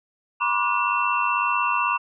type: tone cluster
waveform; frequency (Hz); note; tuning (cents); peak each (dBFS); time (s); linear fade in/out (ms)
sine; 969 / 1065 / 1167 / 1449 / 2698; B5 / C6 / D6 / F#6 / E7; -33 / +30 / -11 / -37 / +40; -25 / -27 / -25 / -32 / -25; 0.4-1.98; 20
effects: none